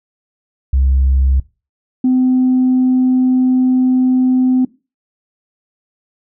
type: tone pair in turn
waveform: sine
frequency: 66.6 / 255.6 Hz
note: C2 / C4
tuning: +31 / -40 cents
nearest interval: octave + major seventh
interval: 2329 cents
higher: second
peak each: -8 dBFS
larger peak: neither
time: 0.73-1.4 / 2.04-4.65 s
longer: second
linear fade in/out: 5 ms
effects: noise-tail reverb RT60 0.3 s tail -21 dB re dry + tanh soft clip ceiling -6 dBFS